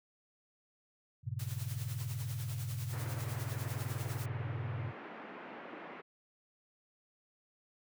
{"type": "chord", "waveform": "sine", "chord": "G diminished", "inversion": "none", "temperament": "equal with one note detuned", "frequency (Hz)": [98, 118.1, 138.59], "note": ["G2", "Bb2", "Db3"], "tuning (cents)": [0, 23, 0], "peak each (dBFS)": [-41, -39, -42], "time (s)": [1.23, 4.93], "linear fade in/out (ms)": 50}
{"type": "noise with tremolo", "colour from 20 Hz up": "white", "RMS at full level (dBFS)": -47, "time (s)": [1.39, 4.26], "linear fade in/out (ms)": 5, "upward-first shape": "sine", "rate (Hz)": 10, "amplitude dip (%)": 60}
{"type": "band-pass noise", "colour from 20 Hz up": "pink", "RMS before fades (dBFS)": -48, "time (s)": [2.92, 6.02], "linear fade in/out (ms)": 20, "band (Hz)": [220, 2300], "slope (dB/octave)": 24}
{"effects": []}